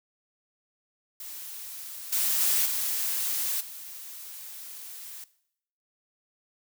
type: noise with level steps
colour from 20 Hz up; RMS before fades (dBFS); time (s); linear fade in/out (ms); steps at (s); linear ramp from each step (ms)
blue; -40 / -26 / -24 / -29 / -42; 1.2-5.24; 2; 2.12 / 2.4 / 2.65 / 3.6; 10
effects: noise-tail reverb RT60 0.7 s tail -18 dB re dry